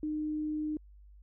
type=tone; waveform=sine; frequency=305.2 Hz; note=D#4; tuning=33 cents flat; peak=-31 dBFS; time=0.03-0.77 s; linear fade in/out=2 ms; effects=added 50 Hz sine -52 dBFS peak until 1.22 s